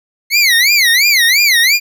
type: tone with vibrato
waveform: 25% pulse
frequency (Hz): 2108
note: C7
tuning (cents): +12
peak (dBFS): -4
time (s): 0.3-1.8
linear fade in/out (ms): 50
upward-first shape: sine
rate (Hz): 2.9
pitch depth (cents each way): 240
effects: none